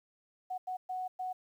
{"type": "tone bursts at uneven times", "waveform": "sine", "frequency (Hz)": 740, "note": "F#5", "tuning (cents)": 0, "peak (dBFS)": -34, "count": 4, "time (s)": [[0.5, 0.58], [0.67, 0.77], [0.89, 1.08], [1.19, 1.33]], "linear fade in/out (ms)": 10, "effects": ["11-bit"]}